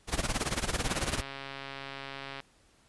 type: noise with tremolo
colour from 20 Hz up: pink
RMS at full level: -28 dBFS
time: 0.07-1.23 s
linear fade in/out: 50 ms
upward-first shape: sine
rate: 18 Hz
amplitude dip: 85%
type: click train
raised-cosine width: 0.3 ms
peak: -24 dBFS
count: 211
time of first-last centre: 0.87-2.403 s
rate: 137 Hz
effects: pink hiss -64 dBFS RMS until 2.88 s + resampled to 24000 Hz